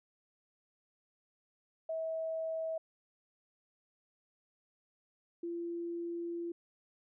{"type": "tone pair in turn", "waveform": "sine", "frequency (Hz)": [646, 341.4], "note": ["E5", "F4"], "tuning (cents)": [-35, -39], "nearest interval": "major seventh", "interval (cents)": 1104, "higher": "first", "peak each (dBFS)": [-34, -36], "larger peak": "first", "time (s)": [[1.89, 2.78], [5.43, 6.52]], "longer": "second", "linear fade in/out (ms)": 5, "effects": []}